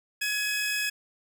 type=tone pair together; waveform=sawtooth; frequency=1679.4 / 2543 Hz; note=G#6 / D#7; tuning=+19 / +37 cents; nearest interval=perfect fifth; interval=718 cents; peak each=-26 / -26 dBFS; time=0.21-0.9 s; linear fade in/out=10 ms; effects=none